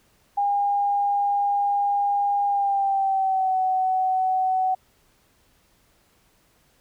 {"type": "tone with pitch glide", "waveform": "sine", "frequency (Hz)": [809, 750.5], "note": ["G#5", "F#5"], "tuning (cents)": [-46, 24], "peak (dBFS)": -19, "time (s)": [0.37, 4.75], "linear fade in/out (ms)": 10, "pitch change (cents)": -130, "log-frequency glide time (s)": [2.47, 3.57], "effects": ["pink hiss -62 dBFS RMS until 6.8 s"]}